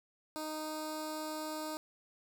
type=tone with notch filter; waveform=10% pulse; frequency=309.5 Hz; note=D#4; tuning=9 cents flat; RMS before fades=-40 dBFS; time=0.36-1.77 s; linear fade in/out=0 ms; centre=1900 Hz; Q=1.1; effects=none